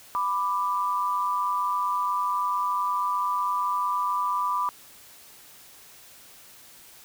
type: tone pair together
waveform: sine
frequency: 992 / 1180.5 Hz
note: B5 / D6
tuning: +7 / +9 cents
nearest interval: minor third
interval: 302 cents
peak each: -26 dBFS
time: 0.15-4.69 s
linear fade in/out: 0 ms
effects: white hiss -50 dBFS RMS until 7.04 s